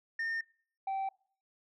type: tone pair in turn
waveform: sine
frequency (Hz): 1821 / 775.4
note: A#6 / G5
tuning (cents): -41 / -19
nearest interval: octave + minor third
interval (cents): 1478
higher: first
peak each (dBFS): -29 / -29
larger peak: neither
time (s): 0.19-0.41 / 0.87-1.09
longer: neither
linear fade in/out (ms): 5
effects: noise-tail reverb RT60 0.5 s tail -25 dB re dry + tanh soft clip ceiling -31 dBFS